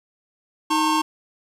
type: tone cluster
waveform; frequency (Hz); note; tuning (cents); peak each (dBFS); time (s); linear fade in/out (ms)
square; 313.3 / 905 / 1079; D#4 / A5 / C#6; +12 / +48 / -47; -23; 0.7-1.02; 10
effects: low-pass 10000 Hz 12 dB/octave + 9-bit